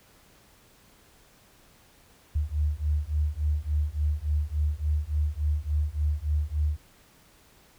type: beating tone pair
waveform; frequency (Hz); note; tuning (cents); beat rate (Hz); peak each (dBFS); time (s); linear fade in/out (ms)
sine; 73.3 / 76.8; D2 / D#2; -3 / -22; 3.5; -27; 2.35-6.77; 10
effects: pink hiss -58 dBFS RMS until 7.78 s